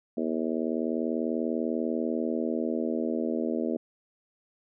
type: harmonic tone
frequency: 80.2 Hz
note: E2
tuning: 47 cents flat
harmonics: 3 / 4 / 5 / 6 / 7 / 8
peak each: -30 / -32 / -34 / -36 / -37 / -38 dBFS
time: 0.17-3.77 s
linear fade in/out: 5 ms
effects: none